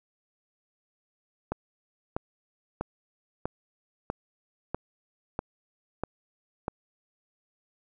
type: click train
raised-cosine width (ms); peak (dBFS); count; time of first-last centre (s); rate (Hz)
1; -15; 9; 1.52-6.681; 1.55
effects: none